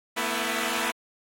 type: chord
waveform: 5% pulse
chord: A suspended second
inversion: none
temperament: equal with one note detuned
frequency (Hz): 223.7 / 246.9 / 329.6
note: A3 / B3 / E4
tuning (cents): +29 / 0 / 0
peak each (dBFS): -19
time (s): 0.16-0.92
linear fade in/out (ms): 20
effects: AAC 48 kbps